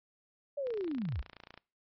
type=linear sweep; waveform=sine; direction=down; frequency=587.3 to 43.65 Hz; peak=-32 dBFS; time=0.57-1.22 s; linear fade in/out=10 ms
type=click train; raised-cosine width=0.3 ms; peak=-32 dBFS; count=27; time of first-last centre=0.67-1.576 s; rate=28.7 Hz
effects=noise-tail reverb RT60 0.4 s tail -25 dB re dry + MP3 32 kbps